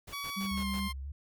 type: noise bursts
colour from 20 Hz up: pink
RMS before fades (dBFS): -47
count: 5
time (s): 0.07-0.802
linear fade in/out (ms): 10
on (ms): 72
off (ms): 93
type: tone with pitch glide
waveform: 15% pulse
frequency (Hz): 1133 to 1057.1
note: C#6 to C6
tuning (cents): +37 to +17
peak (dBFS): -30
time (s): 0.12-0.93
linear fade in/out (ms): 20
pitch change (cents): -120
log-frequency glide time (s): 0.44-0.68
type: tone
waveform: sine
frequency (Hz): 196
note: G3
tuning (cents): 0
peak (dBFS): -33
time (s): 0.36-0.89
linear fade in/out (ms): 20
type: tone with vibrato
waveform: sine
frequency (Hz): 69.3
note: C#2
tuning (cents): 0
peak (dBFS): -37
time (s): 0.51-1.12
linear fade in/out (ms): 5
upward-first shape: square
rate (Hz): 3.7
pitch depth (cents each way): 50
effects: none